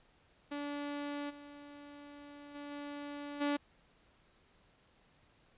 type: tone with level steps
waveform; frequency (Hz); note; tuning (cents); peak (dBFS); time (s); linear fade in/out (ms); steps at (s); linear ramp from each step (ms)
sawtooth; 288.8; D4; -29; -34 / -46 / -40 / -38 / -27; 0.51-3.57; 10; 1.29 / 2.54 / 2.7 / 3.4; 20
effects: pink hiss -68 dBFS RMS until 5.57 s + resampled to 8000 Hz